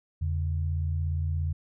sine tone pair together, 83.8 / 140.93 Hz, E2 / C#3, +29 / +29 cents, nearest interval major sixth, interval 900 cents, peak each -26 / -34 dBFS, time 0.21-1.53 s, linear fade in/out 10 ms, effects none

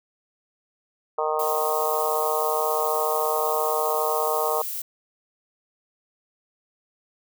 harmonic tone, 154.6 Hz, D#3, 11 cents flat, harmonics 3 / 4 / 5 / 6 / 7 / 8, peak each -27 / -28 / -29 / -30 / -30 / -31 dBFS, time 1.18-4.62 s, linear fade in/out 5 ms
violet noise, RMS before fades -31 dBFS, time 1.39-4.82 s, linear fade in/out 5 ms
effects none

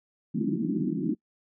white band-pass noise, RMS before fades -28 dBFS, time 0.34-1.15 s, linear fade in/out 10 ms, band 150 to 340 Hz, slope 96 dB/octave, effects noise-tail reverb RT60 0.1 s tail -26 dB re dry

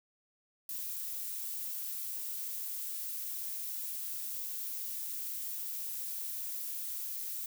violet noise, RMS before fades -39 dBFS, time 0.69-7.46 s, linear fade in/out 2 ms, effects none

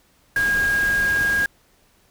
sine tone in noise, 1630 Hz, G#6, 33 cents flat, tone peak -17 dBFS, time 0.36-1.46 s, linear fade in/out 2 ms, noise pink, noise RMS -31 dBFS, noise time 0.36-1.46 s, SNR +11 dB, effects pink hiss -59 dBFS RMS until 2.1 s

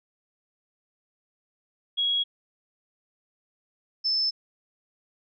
sine tone pair in turn, 3316 / 5264 Hz, G#7 / E8, -3 / -3 cents, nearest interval minor sixth, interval 800 cents, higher second, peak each -22 dBFS, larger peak neither, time 1.97-2.24 / 4.04-4.31 s, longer neither, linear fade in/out 20 ms, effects none

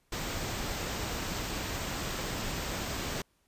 pink band-stop noise, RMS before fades -35 dBFS, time 0.12-3.22 s, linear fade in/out 5 ms, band 8600 to 13000 Hz, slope 96 dB/octave, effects pink hiss -72 dBFS RMS until 3.47 s + resampled to 32000 Hz

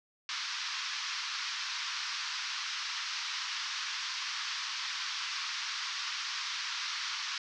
white band-pass noise, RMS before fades -37 dBFS, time 0.29-7.38 s, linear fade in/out 2 ms, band 1000 to 5700 Hz, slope 48 dB/octave, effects none

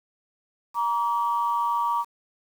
sine tone pair together, 944 / 1150.9 Hz, A#5 / D6, +22 / -35 cents, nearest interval minor third, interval 343 cents, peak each -23 / -25 dBFS, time 0.74-2.05 s, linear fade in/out 50 ms, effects tanh soft clip ceiling -14 dBFS + 8-bit

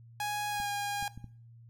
sawtooth tone with pitch glide, 830.6 to 814 Hz, G#5 to G#5, 0 to -35 cents, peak -28 dBFS, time 0.2-1.08 s, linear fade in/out 2 ms, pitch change -35 cents, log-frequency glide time 0.49-0.69 s
clicks, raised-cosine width 5 ms, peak -32 dBFS, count 4, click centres 0.601 / 1.026 / 1.176 / 1.243 s
effects noise-tail reverb RT60 0.5 s tail -18 dB re dry + added 116 Hz sine -51 dBFS peak until 1.69 s

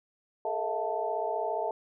sine tone cluster, 420.9 / 455.8 / 643 / 700 / 883 Hz, G#4 / A#4 / E5 / F5 / A5, +23 / -39 / -43 / +4 / +6 cents, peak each -37 / -37 / -33 / -35 / -34 dBFS, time 0.45-1.71 s, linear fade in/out 2 ms, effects none

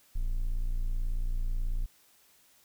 triangle tone, 29.14 Hz, A#0, in tune, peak -25 dBFS, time 0.15-1.86 s, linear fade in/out 10 ms, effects white hiss -63 dBFS RMS until 2.64 s

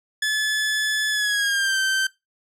sawtooth tone with pitch glide, 1724 to 1553.8 Hz, A6 to G6, -36 to -16 cents, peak -16 dBFS, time 0.22-2.07 s, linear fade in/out 5 ms, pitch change -180 cents, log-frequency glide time 1.1-1.79 s, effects noise-tail reverb RT60 0.2 s tail -20 dB re dry + low-pass 10000 Hz 12 dB/octave

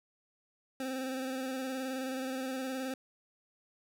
25% pulse tone with vibrato, 261.6 Hz, C4, in tune, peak -31 dBFS, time 0.8-2.94 s, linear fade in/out 2 ms, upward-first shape square, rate 19 Hz, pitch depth 27 cents each way, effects none

